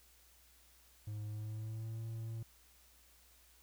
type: tone with pitch glide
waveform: triangle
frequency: 106 to 112.95 Hz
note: G#2 to A2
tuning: +36 to +46 cents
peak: -38 dBFS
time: 1.07-2.43 s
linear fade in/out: 5 ms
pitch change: +110 cents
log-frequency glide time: 1.26-1.99 s
effects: added 60 Hz sine -68 dBFS peak until 3.62 s + white hiss -66 dBFS RMS until 3.62 s